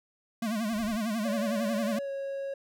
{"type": "tone with vibrato", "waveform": "square", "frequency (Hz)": 219.2, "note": "A3", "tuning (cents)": -6, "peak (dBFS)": -29, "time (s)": [0.42, 1.99], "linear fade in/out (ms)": 5, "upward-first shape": "sine", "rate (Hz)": 11, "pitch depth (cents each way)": 120}
{"type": "noise", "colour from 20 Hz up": "brown", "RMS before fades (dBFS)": -47, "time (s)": [0.72, 0.96], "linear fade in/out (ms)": 10}
{"type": "tone with pitch glide", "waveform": "triangle", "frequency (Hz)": [571, 549.6], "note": ["D5", "C#5"], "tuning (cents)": [-49, -15], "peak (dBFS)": -30, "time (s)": [1.25, 2.54], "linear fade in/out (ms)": 5, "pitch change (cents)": -66, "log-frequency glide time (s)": [1.92, 2.1]}
{"effects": []}